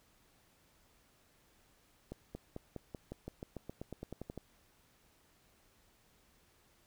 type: accelerating click train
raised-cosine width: 2 ms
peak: -29 dBFS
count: 17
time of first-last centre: 2.12-4.377 s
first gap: 230 ms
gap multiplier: 0.93
effects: pink hiss -69 dBFS RMS until 6.86 s